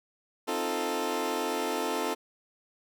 20% pulse chord, F dominant seventh, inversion second, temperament equal, 261.6 / 311.1 / 349.2 / 440 Hz, C4 / Eb4 / F4 / A4, 0 / 0 / 0 / 0 cents, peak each -31 / -31 / -30 / -27 dBFS, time 0.47-2.15 s, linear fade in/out 20 ms, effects none

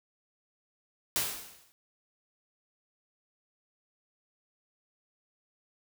white noise with exponential decay, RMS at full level -27 dBFS, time 1.16-1.72 s, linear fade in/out 0 ms, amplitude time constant 120 ms, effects none

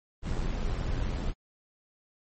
brown noise with amplitude modulation, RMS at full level -28 dBFS, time 0.22-1.34 s, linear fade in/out 50 ms, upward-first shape sine, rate 88.5 Hz, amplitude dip 45%, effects MP3 32 kbps

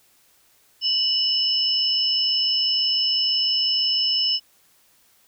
sine tone pair together, 2950 / 5256 Hz, F#7 / E8, -6 / -6 cents, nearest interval minor seventh, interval 1000 cents, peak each -23 / -20 dBFS, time 0.81-4.4 s, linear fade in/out 50 ms, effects white hiss -59 dBFS RMS until 5.27 s

